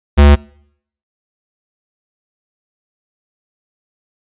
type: tone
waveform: square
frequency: 72 Hz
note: D2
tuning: 34 cents flat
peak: -4 dBFS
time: 0.17-0.36 s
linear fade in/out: 20 ms
effects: noise-tail reverb RT60 0.7 s tail -26 dB re dry + resampled to 8000 Hz